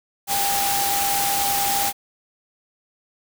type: tone in noise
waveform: sine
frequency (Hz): 799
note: G5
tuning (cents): +33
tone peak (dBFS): -23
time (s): 0.27-1.93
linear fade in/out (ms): 50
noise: white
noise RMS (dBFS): -23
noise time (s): 0.27-1.93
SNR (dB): -3
effects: none